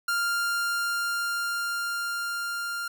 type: tone with level ramp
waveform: 45% pulse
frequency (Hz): 1396.9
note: F6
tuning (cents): 0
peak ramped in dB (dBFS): -24 to -30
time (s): 0.08-2.88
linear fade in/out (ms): 5
effects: none